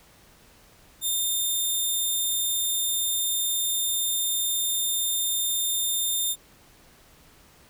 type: tone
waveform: 10% pulse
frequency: 3621 Hz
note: A7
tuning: 49 cents sharp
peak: -16 dBFS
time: 1.01-6.36 s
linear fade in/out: 50 ms
effects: pink hiss -55 dBFS RMS until 7.69 s